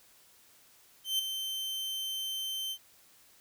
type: tone with ADSR envelope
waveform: 40% pulse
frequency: 3100 Hz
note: G7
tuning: 20 cents flat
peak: -25 dBFS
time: 1.04-2.78 s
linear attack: 150 ms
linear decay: 7 ms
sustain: -8 dB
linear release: 67 ms
effects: white hiss -61 dBFS RMS until 3.4 s